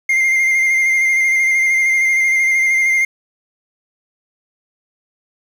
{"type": "tone with vibrato", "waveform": "triangle", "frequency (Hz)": 2106, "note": "C7", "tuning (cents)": 11, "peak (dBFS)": -10, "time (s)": [0.09, 3.05], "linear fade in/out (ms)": 5, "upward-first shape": "square", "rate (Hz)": 13, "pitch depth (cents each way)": 19, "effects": ["7-bit"]}